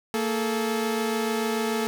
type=tone pair together; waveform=sawtooth; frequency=228.6 / 430.3 Hz; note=A#3 / A4; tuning=-34 / -39 cents; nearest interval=major seventh; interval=1095 cents; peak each=-23 dBFS; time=0.14-1.87 s; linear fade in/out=0 ms; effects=none